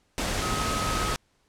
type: tone in noise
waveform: sine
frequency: 1270 Hz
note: D#6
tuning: 35 cents sharp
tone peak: -30 dBFS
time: 0.42-1.14 s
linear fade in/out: 0 ms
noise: pink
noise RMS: -28 dBFS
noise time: 0.18-1.16 s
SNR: -5 dB
effects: pink hiss -68 dBFS RMS until 1.48 s + low-pass 9000 Hz 12 dB/octave